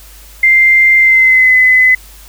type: tone with pitch glide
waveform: sine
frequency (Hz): 2093 to 2022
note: C7 to B6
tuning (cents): 0 to +40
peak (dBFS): -4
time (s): 0.43-1.95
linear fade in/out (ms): 5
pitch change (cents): -60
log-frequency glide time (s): 0.98-1.55
effects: added 50 Hz sine -36 dBFS peak until 2.28 s + white hiss -39 dBFS RMS until 2.28 s